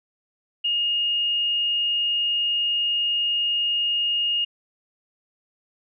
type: tone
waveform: sine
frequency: 2850 Hz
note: F7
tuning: 34 cents sharp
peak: -20 dBFS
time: 0.64-4.45 s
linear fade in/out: 10 ms
effects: none